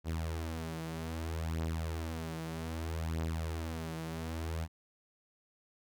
sawtooth beating tone pair, 80.6 / 81.23 Hz, E2 / E2, -38 / -25 cents, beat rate 0.63 Hz, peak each -36 / -33 dBFS, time 0.04-4.68 s, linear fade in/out 50 ms, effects none

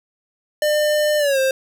square tone with pitch glide, 601 to 529.3 Hz, D5 to C5, +40 to +20 cents, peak -16 dBFS, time 0.62-1.51 s, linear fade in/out 2 ms, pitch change -220 cents, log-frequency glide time 1.18-1.39 s, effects none

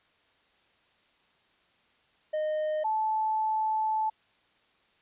triangle / sine tone pair in turn, 616 / 871.2 Hz, D#5 / A5, -17 / -17 cents, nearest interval tritone, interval 600 cents, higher second, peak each -25 dBFS, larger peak neither, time 2.33-2.84 / 2.84-4.1 s, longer second, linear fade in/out 10 ms, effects white hiss -66 dBFS RMS until 5.01 s + resampled to 8000 Hz

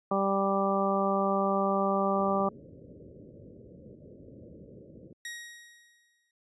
harmonic tone, 196 Hz, G3, in tune, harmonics 1 / 2 / 3 / 4 / 5 / 6, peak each -30 / -32 / -30 / -32 / -37 / -31 dBFS, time 0.11-2.49 s, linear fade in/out 5 ms
pink low-pass noise, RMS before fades -47 dBFS, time 2.14-5.13 s, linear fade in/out 5 ms, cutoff 580 Hz, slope 96 dB/octave
sawtooth tone with exponential decay, 1889 Hz, A#6, 22 cents sharp, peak -32 dBFS, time 5.25-6.31 s, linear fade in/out 2 ms, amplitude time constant 230 ms
effects high-pass 100 Hz 12 dB/octave + resampled to 24000 Hz

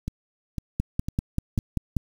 two click trains, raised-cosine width 5 ms, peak -16 / -11 dBFS, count 4 / 7, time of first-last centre 0.08-1.588 / 0.8-1.967 s, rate 1.99 / 5.14 Hz, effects 7-bit

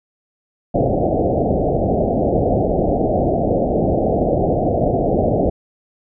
white low-pass noise, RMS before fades -17 dBFS, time 0.74-5.5 s, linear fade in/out 10 ms, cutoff 740 Hz, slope 96 dB/octave, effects none

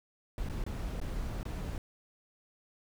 brown noise with dropouts, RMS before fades -36 dBFS, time 0.38-1.78 s, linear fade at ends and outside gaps 1 ms, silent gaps 0.488-0.497 / 0.639-0.664 / 1.001-1.014 / 1.431-1.453 s, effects none

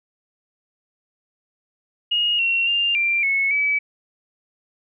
sine tone with pitch steps, 2868 / 2733 / 2798 / 2367 / 2196 / 2291 Hz, F7 / F7 / F7 / D7 / C#7 / D7, +45 / -38 / +3 / +13 / -17 / -44 cents, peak -17 dBFS, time 2.11-3.79 s, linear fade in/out 10 ms, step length 280 ms, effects none

